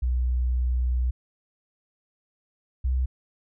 sine tone pair in turn, 61.9 / 63.97 Hz, B1 / C2, +5 / -38 cents, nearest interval minor second, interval 57 cents, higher second, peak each -21 dBFS, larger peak neither, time 0.02-1.11 / 2.84-3.06 s, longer first, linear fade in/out 10 ms, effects none

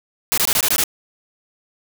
white noise bursts, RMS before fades -17 dBFS, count 7, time 0.32-0.838 s, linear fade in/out 0 ms, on 56 ms, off 21 ms, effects none

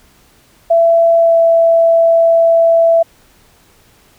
sine tone with pitch glide, 669 to 664.8 Hz, E5 to E5, +25 to +15 cents, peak -6 dBFS, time 0.7-3.03 s, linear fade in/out 10 ms, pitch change -10 cents, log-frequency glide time 1.18-1.37 s, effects pink hiss -49 dBFS RMS until 4.18 s

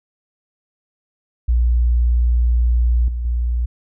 sine tone with level steps, 59.6 Hz, A#1, 39 cents sharp, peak -12 / -20 / -16 dBFS, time 1.48-3.66 s, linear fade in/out 10 ms, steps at 3.08 / 3.25 s, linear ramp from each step 2 ms, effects none

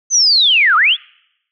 sine linear two-way sweep, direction down then up, 6272 to 1179 to 3557 Hz, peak -8 dBFS, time 0.1-0.97 s, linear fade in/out 50 ms, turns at 0.76 s, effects noise-tail reverb RT60 0.8 s tail -26 dB re dry

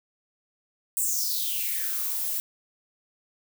violet noise with high-pass filter sweep, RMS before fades -28 dBFS, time 0.97-2.4 s, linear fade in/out 0 ms, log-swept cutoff 8600 to 560 Hz, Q 6.2, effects none

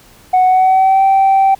sine tone with pitch glide, 740 to 776.3 Hz, F#5 to G5, 0 to -17 cents, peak -5 dBFS, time 0.33-1.55 s, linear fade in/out 10 ms, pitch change +83 cents, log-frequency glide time 0.46-1.03 s, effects tanh soft clip ceiling -5 dBFS + pink hiss -44 dBFS RMS until 1.59 s

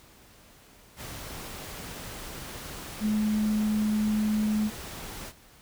sine tone in noise, 213.3 Hz, G#3, 46 cents sharp, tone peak -23 dBFS, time 3-4.71 s, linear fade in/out 50 ms, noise pink, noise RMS -40 dBFS, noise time 0.96-5.33 s, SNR +14 dB, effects pink hiss -55 dBFS RMS until 5.61 s

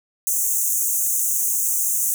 pink high-pass noise, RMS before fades -21 dBFS, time 0.27-2.14 s, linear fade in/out 0 ms, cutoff 6200 Hz, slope 96 dB/octave, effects none

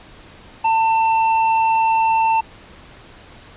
triangle tone with tanh clipping, 895 Hz, A5, 29 cents sharp, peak -15 dBFS, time 0.64-2.41 s, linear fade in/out 10 ms, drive 13 dB, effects pink hiss -43 dBFS RMS until 3.56 s + resampled to 8000 Hz

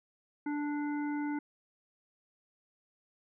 harmonic tone, 293.5 Hz, D4, 1 cent flat, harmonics 1 / 3 / 5 / 7, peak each -32 / -42 / -46 / -49 dBFS, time 0.46-1.39 s, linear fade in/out 5 ms, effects none

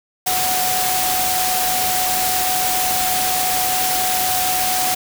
sine tone in noise, 740 Hz, F#5, in tune, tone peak -21 dBFS, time 0.26-4.95 s, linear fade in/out 10 ms, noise white, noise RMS -20 dBFS, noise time 0.26-4.95 s, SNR -4 dB, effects none

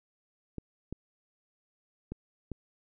clicks, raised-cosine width 3 ms, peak -24 dBFS, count 4, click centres 0.583 / 0.926 / 2.12 / 2.517 s, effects none

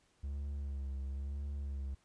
triangle tone with vibrato, 69.3 Hz, C#2, in tune, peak -35 dBFS, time 0.23-1.95 s, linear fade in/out 10 ms, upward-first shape sine, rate 1 Hz, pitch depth 46 cents each way, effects pink hiss -72 dBFS RMS until 2.04 s + resampled to 22050 Hz

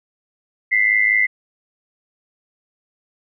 sine tone pair together, 1992 / 2097 Hz, B6 / C7, +14 / +3 cents, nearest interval minor second, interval 89 cents, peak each -16 dBFS, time 0.71-1.27 s, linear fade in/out 20 ms, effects none

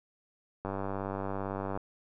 click train, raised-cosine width 1 ms, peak -21 dBFS, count 111, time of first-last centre 0.65-1.775 s, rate 97.8 Hz, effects none

